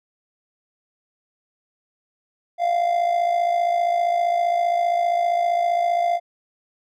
triangle tone with amplitude modulation, 694 Hz, F5, 11 cents flat, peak -13 dBFS, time 2.58-6.2 s, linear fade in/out 50 ms, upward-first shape sine, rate 55.2 Hz, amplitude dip 60%, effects none

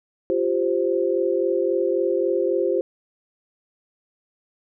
sine chord, F suspended second, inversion none, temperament just, 349.2 / 392.9 / 523.8 Hz, F4 / G4 / C5, 0 / +4 / +2 cents, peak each -23 dBFS, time 0.3-2.81 s, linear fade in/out 0 ms, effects none

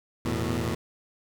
15% pulse chord, E suspended fourth, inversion none, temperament equal with one note detuned, 82.41 / 110 / 121.7 Hz, E2 / A2 / B2, 0 / 0 / -25 cents, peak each -25 dBFS, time 0.25-0.75 s, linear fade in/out 5 ms, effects 7-bit

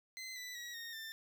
20% pulse tone with pitch steps, 2054 / 1984 / 1916.4 / 1851.2 / 1788.1 Hz, C7 / B6 / A#6 / A#6 / A6, -33 / +7 / +47 / -13 / +27 cents, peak -39 dBFS, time 0.17-1.12 s, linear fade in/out 0 ms, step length 190 ms, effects none

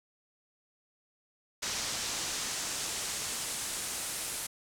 brown noise with band-pass filter sweep, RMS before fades -36 dBFS, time 1.62-4.47 s, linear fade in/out 10 ms, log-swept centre 6200 to 9800 Hz, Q 1.3, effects none

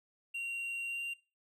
triangle tone with pitch glide, 2757 to 2773 Hz, F7 to F7, -23 to -13 cents, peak -34 dBFS, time 0.34-1.14 s, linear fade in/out 10 ms, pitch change +10 cents, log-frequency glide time 0.86-1.01 s, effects noise-tail reverb RT60 0.3 s tail -20 dB re dry

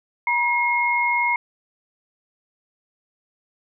sine tone pair together, 958.2 / 2151 Hz, A#5 / C7, +47 / +47 cents, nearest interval octave + major second, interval 1400 cents, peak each -21 / -20 dBFS, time 0.27-1.36 s, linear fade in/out 2 ms, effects none

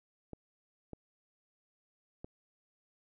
clicks, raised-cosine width 2 ms, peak -30 dBFS, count 3, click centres 0.333 / 0.933 / 2.245 s, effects none

